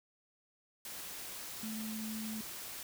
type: tone in noise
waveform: sine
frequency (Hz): 218.5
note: A3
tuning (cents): -12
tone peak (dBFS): -39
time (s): 1.63-2.41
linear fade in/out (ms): 2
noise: white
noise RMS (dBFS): -45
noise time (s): 0.85-2.83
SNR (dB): +3
effects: none